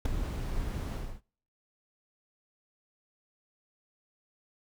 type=noise with ADSR envelope; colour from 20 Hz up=brown; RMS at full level=-21 dBFS; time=0.05-1.21 s; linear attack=7 ms; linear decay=5 ms; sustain=-12 dB; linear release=270 ms; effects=noise-tail reverb RT60 0.5 s tail -25 dB re dry